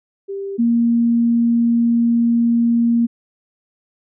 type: tone pair in turn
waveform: sine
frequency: 394.4 / 234.1 Hz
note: G4 / A#3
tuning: +11 / +8 cents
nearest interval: major sixth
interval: 903 cents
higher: first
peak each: -23 / -12 dBFS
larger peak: second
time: 0.28-0.58 / 0.58-3.07 s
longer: second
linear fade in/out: 20 ms
effects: none